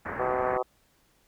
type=low-pass noise; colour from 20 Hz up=white; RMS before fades=-35 dBFS; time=0.05-0.58 s; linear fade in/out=10 ms; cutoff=1900 Hz; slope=48 dB/octave
type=harmonic tone; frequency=126.5 Hz; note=B2; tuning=42 cents sharp; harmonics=3 / 4 / 5 / 6 / 7 / 8 / 9 / 10; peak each=-33 / -30 / -33 / -32 / -38 / -38 / -37 / -39 dBFS; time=0.19-0.63 s; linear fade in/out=10 ms
effects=pink hiss -66 dBFS RMS until 1.27 s